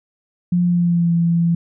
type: tone with pitch glide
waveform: sine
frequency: 176.4 to 169.12 Hz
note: F3 to E3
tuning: +18 to +45 cents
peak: -13 dBFS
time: 0.52-1.55 s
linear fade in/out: 5 ms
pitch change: -73 cents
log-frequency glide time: 0.63-1.13 s
effects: none